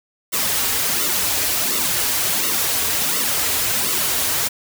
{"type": "noise with flanger", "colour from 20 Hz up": "white", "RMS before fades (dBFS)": -20, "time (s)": [0.32, 4.49], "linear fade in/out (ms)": 20, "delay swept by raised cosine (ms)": [1.2, 5.9], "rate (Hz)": 1.4, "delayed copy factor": -0.75, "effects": []}